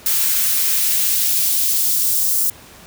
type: noise with high-pass filter sweep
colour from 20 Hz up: blue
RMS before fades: -17 dBFS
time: 0.06-2.5 s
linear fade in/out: 2 ms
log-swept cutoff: 840 to 6800 Hz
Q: 0.79
effects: pink hiss -42 dBFS RMS until 2.86 s + high-pass 60 Hz 12 dB/octave